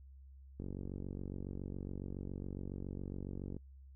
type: click train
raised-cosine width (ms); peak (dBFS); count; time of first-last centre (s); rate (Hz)
3; -30; 141; 0.6-3.566; 47.2
effects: noise-tail reverb RT60 0.1 s tail -24 dB re dry + added 67 Hz sine -53 dBFS peak until 3.95 s